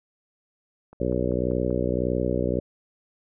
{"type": "click train", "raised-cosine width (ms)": 1, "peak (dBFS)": -32, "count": 5, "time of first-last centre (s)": [0.93, 1.707], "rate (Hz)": 5.15}
{"type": "harmonic tone", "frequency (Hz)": 61.74, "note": "B1", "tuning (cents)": 0, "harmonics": [1, 2, 3, 4, 5, 6, 7, 8, 9], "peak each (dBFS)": [-31, -31, -31, -31, -31, -31, -31, -31, -31], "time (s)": [1, 2.6], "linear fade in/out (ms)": 5}
{"effects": []}